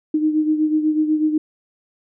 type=beating tone pair; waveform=sine; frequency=307.3 / 315.4 Hz; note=D#4 / D#4; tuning=-21 / +24 cents; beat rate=8.1 Hz; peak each=-16 / -23 dBFS; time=0.14-1.38 s; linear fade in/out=5 ms; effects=none